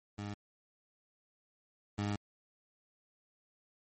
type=tone pair in turn; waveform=20% pulse; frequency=102.7 / 102.7 Hz; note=G#2 / G#2; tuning=-19 / -19 cents; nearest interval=unison; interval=0 cents; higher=neither; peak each=-34 / -28 dBFS; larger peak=second; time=0.18-0.34 / 1.98-2.16 s; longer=second; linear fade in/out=5 ms; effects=MP3 32 kbps